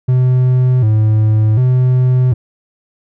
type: tone with vibrato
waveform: triangle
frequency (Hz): 117.3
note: A#2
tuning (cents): +11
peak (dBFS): -6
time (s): 0.08-2.34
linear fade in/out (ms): 10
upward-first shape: square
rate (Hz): 0.67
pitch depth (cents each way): 140
effects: none